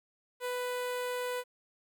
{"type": "tone with notch filter", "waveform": "sawtooth", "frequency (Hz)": 495.7, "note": "B4", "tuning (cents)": 6, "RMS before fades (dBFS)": -35, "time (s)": [0.4, 1.44], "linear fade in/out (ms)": 50, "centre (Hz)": 5600, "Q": 1.9, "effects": ["11-bit"]}